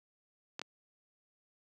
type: clicks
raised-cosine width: 0.2 ms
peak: -21 dBFS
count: 2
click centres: 0.594 / 0.616 s
effects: high-pass 200 Hz 12 dB/octave